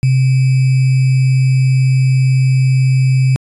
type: tone with sample-and-hold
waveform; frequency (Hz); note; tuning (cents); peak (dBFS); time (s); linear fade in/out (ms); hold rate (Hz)
sine; 131; C3; +2; -8; 0.03-3.36; 0; 2450
effects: resampled to 24000 Hz